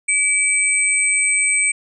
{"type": "tone pair together", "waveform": "sine", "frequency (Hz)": [2300, 8196], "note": ["D7", "C9"], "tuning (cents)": [-37, -37], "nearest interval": "octave + minor seventh", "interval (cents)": 2200, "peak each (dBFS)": -17, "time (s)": [0.08, 1.72], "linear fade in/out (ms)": 10, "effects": []}